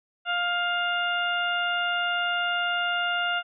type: harmonic tone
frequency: 703 Hz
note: F5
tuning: 11 cents sharp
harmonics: 1 / 2 / 3 / 4 / 5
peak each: -30 / -26 / -38 / -30 / -40 dBFS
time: 0.25-3.43 s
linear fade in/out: 50 ms
effects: none